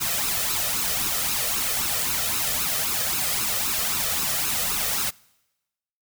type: noise with flanger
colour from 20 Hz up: white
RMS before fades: -25 dBFS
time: 0-5.11 s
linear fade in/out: 20 ms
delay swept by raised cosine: 0.75 to 1.65 ms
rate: 3.8 Hz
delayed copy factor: +0.65
effects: noise-tail reverb RT60 1.0 s tail -25 dB re dry